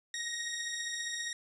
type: beating tone pair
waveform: 15% pulse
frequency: 1864.7 / 1879.7 Hz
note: A#6 / A#6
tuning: 0 / +14 cents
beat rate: 15 Hz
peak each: -36 / -30 dBFS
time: 0.14-1.33 s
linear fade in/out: 2 ms
effects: resampled to 22050 Hz + 11-bit